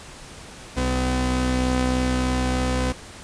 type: tone pair together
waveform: sawtooth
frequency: 63.28 / 253.6 Hz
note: B1 / B3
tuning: +43 / +46 cents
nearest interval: 2 octaves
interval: 2403 cents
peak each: -19 dBFS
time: 0.76-2.93 s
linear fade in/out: 20 ms
effects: pink hiss -41 dBFS RMS until 3.23 s + resampled to 22050 Hz